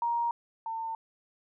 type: tone pair in turn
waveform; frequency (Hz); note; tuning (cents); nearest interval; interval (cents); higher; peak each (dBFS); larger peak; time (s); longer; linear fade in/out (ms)
sine; 940 / 901.7; A#5 / A5; +14 / +42; minor second; 72; first; -26 / -32; first; 0.02-0.31 / 0.66-0.95; neither; 2
effects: none